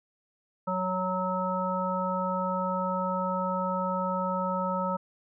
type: harmonic tone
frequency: 185 Hz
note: F#3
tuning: in tune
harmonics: 1 / 3 / 5 / 7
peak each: -32 / -32 / -32 / -32 dBFS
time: 0.67-4.97 s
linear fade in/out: 10 ms
effects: none